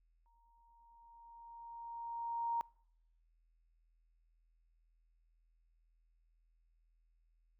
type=tone with exponential growth; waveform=sine; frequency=932.3 Hz; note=A#5; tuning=in tune; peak=-32 dBFS; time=0.26-2.61 s; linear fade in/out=0 ms; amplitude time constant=510 ms; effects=noise-tail reverb RT60 0.7 s tail -25 dB re dry + added 41 Hz sine -70 dBFS peak until 7.59 s